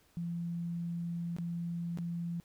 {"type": "tone with dropouts", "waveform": "sine", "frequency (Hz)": 170.6, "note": "F3", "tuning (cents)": -40, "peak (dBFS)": -34, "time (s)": [0.17, 2.4], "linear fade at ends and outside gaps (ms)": 0, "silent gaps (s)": [[1.365, 1.385], [1.974, 1.986]], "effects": ["pink hiss -67 dBFS RMS until 2.44 s"]}